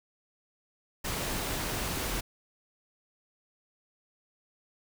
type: noise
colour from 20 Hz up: pink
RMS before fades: -33 dBFS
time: 1.04-2.21 s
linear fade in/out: 10 ms
effects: none